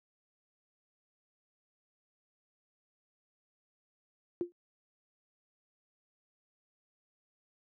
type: tone with exponential decay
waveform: sine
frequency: 349.2 Hz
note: F4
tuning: in tune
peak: -26 dBFS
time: 4.41-4.52 s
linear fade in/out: 0 ms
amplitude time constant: 23 ms
effects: high-pass 100 Hz 12 dB/octave